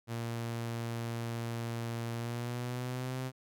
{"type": "tone with pitch glide", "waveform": "sawtooth", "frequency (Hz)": [116.54, 129.31], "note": ["A#2", "C3"], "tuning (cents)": [0, -20], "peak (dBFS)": -31, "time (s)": [0.07, 3.32], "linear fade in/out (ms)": 50, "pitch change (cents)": 180, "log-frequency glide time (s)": [2.13, 3.19], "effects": []}